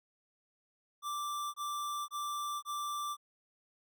square tone bursts, 1174.7 Hz, D6, in tune, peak -36 dBFS, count 4, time 1.02-3.169 s, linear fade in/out 50 ms, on 520 ms, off 23 ms, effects none

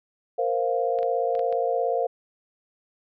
sine chord, Bb suspended second, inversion none, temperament equal, 466.2 / 523.3 / 698.5 Hz, Bb4 / C5 / F5, 0 / 0 / 0 cents, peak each -26 dBFS, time 0.38-2.07 s, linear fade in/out 10 ms
clicks, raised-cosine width 0.3 ms, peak -27 dBFS, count 5, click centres 0.988 / 1.03 / 1.352 / 1.393 / 1.526 s
effects none

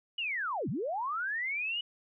sine linear two-way sweep, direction down then up, 2960 to 110 to 2960 Hz, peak -31 dBFS, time 0.18-1.81 s, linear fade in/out 5 ms, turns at 0.69 s, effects none

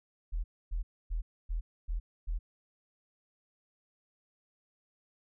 sine tone bursts, 40.69 Hz, E1, 22 cents flat, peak -30 dBFS, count 6, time 0.32-2.39 s, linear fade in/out 20 ms, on 120 ms, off 270 ms, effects none

